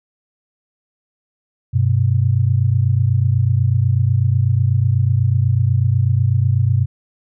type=tone pair together; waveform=sine; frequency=98.1 / 126.2 Hz; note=G2 / B2; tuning=+2 / +38 cents; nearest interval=major third; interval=436 cents; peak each=-15 dBFS; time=1.73-6.86 s; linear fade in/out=20 ms; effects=none